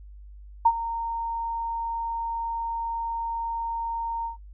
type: tone with ADSR envelope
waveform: sine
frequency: 922 Hz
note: A#5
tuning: 19 cents flat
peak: -12 dBFS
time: 0.65-4.37 s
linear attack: 10 ms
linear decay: 56 ms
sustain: -15 dB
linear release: 120 ms
effects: noise-tail reverb RT60 0.1 s tail -23 dB re dry + added 50 Hz sine -42 dBFS peak until 4.53 s